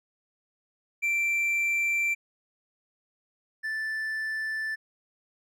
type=tone pair in turn; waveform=triangle; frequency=2349 / 1759.8 Hz; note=D7 / A6; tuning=0 / 0 cents; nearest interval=perfect fourth; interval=500 cents; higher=first; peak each=-22 / -27 dBFS; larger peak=first; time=1.02-2.15 / 3.63-4.76 s; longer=neither; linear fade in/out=20 ms; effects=none